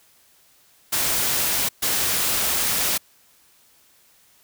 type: noise bursts at uneven times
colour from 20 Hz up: white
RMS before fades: -22 dBFS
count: 2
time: 0.92-1.69 / 1.82-2.98 s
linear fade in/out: 10 ms
effects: white hiss -57 dBFS RMS until 4.43 s